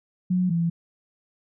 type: tone pair in turn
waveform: sine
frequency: 181.9 / 168.43 Hz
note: F#3 / E3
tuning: -29 / +38 cents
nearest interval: minor second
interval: 133 cents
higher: first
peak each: -19 / -20 dBFS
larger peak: first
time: 0.3-0.5 / 0.5-0.7 s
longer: neither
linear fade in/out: 10 ms
effects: none